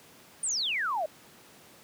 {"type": "exponential sweep", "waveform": "sine", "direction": "down", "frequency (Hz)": [9390, 587], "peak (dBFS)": -27, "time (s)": [0.43, 1.06], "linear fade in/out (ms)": 5, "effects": ["pink hiss -54 dBFS RMS until 1.83 s", "high-pass 150 Hz 12 dB/octave"]}